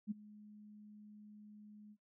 sine tone with ADSR envelope, 210 Hz, G#3, 19 cents sharp, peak -34 dBFS, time 0.07-1.97 s, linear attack 40 ms, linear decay 15 ms, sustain -20 dB, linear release 56 ms, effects noise-tail reverb RT60 0.1 s tail -19 dB re dry

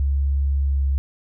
sine tone with pitch glide, 69.4 to 68.56 Hz, C#2 to C#2, +3 to -18 cents, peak -17 dBFS, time 0-0.98 s, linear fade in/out 0 ms, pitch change -21 cents, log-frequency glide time 0.61-0.85 s, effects none

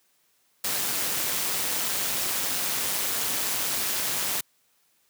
white noise with amplitude modulation, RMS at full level -25 dBFS, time 0.64-4.41 s, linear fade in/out 5 ms, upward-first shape sine, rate 198 Hz, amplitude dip 55%, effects white hiss -67 dBFS RMS until 5.09 s + high-pass 100 Hz 12 dB/octave

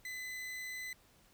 40% pulse tone, 2016 Hz, B6, 35 cents sharp, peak -40 dBFS, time 0.05-0.93 s, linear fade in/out 2 ms, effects pink hiss -66 dBFS RMS until 1.33 s

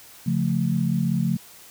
sine chord, Db augmented, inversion none, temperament equal, 138.59 / 174.61 / 220 Hz, Db3 / F3 / A3, 0 / 0 / 0 cents, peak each -25 / -23 / -25 dBFS, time 0.26-1.37 s, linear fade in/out 10 ms, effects white hiss -47 dBFS RMS until 1.7 s

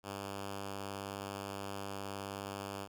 5% pulse tone, 99.2 Hz, G2, 21 cents sharp, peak -29 dBFS, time 0.03-2.88 s, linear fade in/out 50 ms, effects none

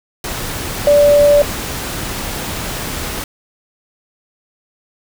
sine tone in noise, 581 Hz, D5, 19 cents flat, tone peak -6 dBFS, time 0.87-1.42 s, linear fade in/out 2 ms, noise pink, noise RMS -23 dBFS, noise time 0.24-3.24 s, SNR +14 dB, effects none

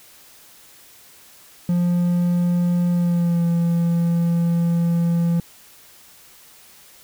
triangle tone with pitch glide, 175.3 to 169.82 Hz, F3 to F3, +7 to -48 cents, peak -14 dBFS, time 1.69-5.4 s, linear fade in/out 2 ms, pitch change -55 cents, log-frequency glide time 2.91-3.45 s, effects white hiss -48 dBFS RMS until 7.03 s

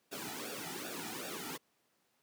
pink noise with flanger, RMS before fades -42 dBFS, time 0.11-1.58 s, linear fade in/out 20 ms, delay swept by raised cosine 0.96 to 1.89 ms, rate 2.6 Hz, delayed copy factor -0.85, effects pink hiss -75 dBFS RMS until 2.22 s + high-pass 200 Hz 12 dB/octave

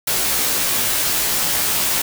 white noise with comb filter, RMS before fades -19 dBFS, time 0.07-2.02 s, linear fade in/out 5 ms, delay 15 ms, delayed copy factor -0.85, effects none

